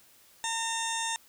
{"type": "harmonic tone", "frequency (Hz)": 910, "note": "A#5", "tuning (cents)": -42, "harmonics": [1, 2, 3, 4, 6, 7, 8, 9, 10], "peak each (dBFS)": [-34, -37, -41, -36, -44, -39, -40, -42, -42], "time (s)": [0.44, 1.16], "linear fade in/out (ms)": 0, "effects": ["white hiss -59 dBFS RMS until 1.28 s"]}